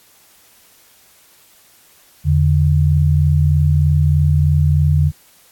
sine tone pair together, 83.61 / 146.83 Hz, E2 / D3, +25 / 0 cents, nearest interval minor seventh, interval 975 cents, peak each -13 dBFS, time 2.24-5.12 s, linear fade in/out 50 ms, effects white hiss -50 dBFS RMS until 5.51 s + AAC 64 kbps

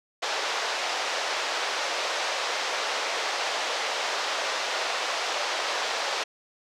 pink band-pass noise, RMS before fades -29 dBFS, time 0.22-6.24 s, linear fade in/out 10 ms, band 520 to 5900 Hz, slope 24 dB/octave, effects none

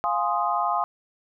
sine chord, F minor seventh, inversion none, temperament equal, 698.5 / 830.6 / 1046.5 / 1244.5 Hz, F5 / Ab5 / C6 / Eb6, 0 / 0 / 0 / 0 cents, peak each -27 dBFS, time 0.04-0.84 s, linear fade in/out 0 ms, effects none

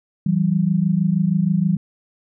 sine tone pair together, 164.81 / 191.17 Hz, E3 / G3, 0 / -43 cents, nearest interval minor third, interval 257 cents, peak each -18 dBFS, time 0.26-1.77 s, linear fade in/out 5 ms, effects none

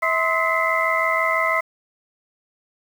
sine tone cluster, 649 / 1042 / 1286 / 2000 / 2086 Hz, E5 / C6 / E6 / B6 / C7, -27 / -7 / -43 / +21 / -6 cents, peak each -24 dBFS, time 0.02-1.61 s, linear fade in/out 10 ms, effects 7-bit

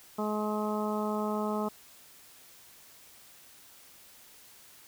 harmonic tone, 211.8 Hz, G#3, 34 cents sharp, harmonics 1 / 2 / 3 / 4 / 5 / 6, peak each -32 / -35 / -37 / -38 / -39 / -40 dBFS, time 0.18-1.69 s, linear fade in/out 10 ms, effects white hiss -55 dBFS RMS until 4.87 s

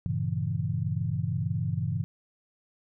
sine chord, G diminished seventh, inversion none, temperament equal, 98 / 116.54 / 138.59 / 164.81 Hz, G2 / Bb2 / Db3 / Fb3, 0 / 0 / 0 / 0 cents, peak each -32 dBFS, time 0.06-2.04 s, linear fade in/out 0 ms, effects none

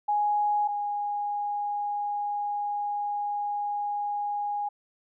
sine tone pair in turn, 830.6 / 823 Hz, G#5 / G#5, 0 / -16 cents, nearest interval unison, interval 16 cents, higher first, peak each -22 / -27 dBFS, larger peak first, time 0.08-0.68 / 0.68-4.69 s, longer second, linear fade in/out 10 ms, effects none

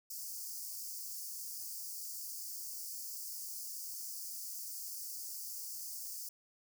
white high-pass noise, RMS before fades -44 dBFS, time 0.1-6.29 s, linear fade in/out 5 ms, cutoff 4600 Hz, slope 96 dB/octave, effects none

